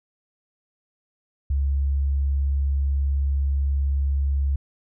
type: tone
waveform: sine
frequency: 69.3 Hz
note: C#2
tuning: in tune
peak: -19 dBFS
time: 1.5-4.56 s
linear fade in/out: 5 ms
effects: none